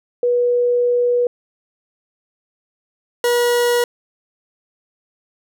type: tone pair in turn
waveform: sine / 40% pulse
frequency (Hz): 486.4 / 481.6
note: B4 / B4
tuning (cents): -26 / -44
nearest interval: unison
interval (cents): 18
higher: first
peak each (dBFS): -13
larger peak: neither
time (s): 0.23-1.27 / 3.24-3.84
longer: first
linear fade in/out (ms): 2
effects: none